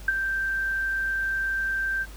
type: tone with ADSR envelope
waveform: sine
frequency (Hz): 1568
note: G6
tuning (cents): 0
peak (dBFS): -16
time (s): 0.08-2.06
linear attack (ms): 4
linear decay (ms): 25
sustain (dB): -8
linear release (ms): 43
effects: added 50 Hz sine -39 dBFS peak until 2.16 s + pink hiss -48 dBFS RMS until 2.16 s